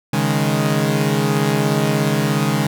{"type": "chord", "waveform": "sawtooth", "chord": "C# suspended second", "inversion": "none", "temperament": "equal", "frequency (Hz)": [138.59, 155.56, 207.7], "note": ["C#3", "D#3", "G#3"], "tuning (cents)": [0, 0, 0], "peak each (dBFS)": -16, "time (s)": [0.13, 2.67], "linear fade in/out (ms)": 5, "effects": []}